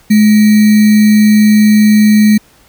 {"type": "tone with sample-and-hold", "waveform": "sine", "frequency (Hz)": 212.4, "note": "G#3", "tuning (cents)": 39, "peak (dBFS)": -3, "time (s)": [0.1, 2.38], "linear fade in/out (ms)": 10, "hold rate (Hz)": 2100, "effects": ["pink hiss -46 dBFS RMS until 2.68 s"]}